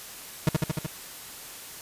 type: tone with echo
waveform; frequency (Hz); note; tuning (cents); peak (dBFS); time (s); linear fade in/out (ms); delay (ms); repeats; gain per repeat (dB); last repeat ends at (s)
40% pulse; 156.1; D#3; +6; -17; 0.47-0.49; 2; 75; 5; -2; 0.865
effects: white hiss -42 dBFS RMS until 1.81 s + resampled to 32000 Hz